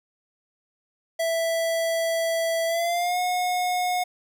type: tone with pitch glide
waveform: square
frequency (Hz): 660 to 723.9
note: E5 to F#5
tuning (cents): +2 to -38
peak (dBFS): -23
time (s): 1.19-4.04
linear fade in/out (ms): 10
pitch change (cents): +160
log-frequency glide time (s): 2.66-3.19
effects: none